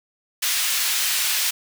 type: high-pass noise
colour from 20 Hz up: pink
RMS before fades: -22 dBFS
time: 0.42-1.51 s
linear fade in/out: 10 ms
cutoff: 2400 Hz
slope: 12 dB/octave
effects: none